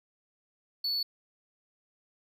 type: tone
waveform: triangle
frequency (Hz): 4440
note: C#8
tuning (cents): +2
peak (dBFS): -27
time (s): 0.84-1.03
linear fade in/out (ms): 5
effects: none